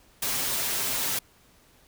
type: noise with comb filter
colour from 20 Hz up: white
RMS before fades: -28 dBFS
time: 0.22-1.19 s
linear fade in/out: 5 ms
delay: 7.6 ms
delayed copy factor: +0.55
effects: pink hiss -59 dBFS RMS until 1.87 s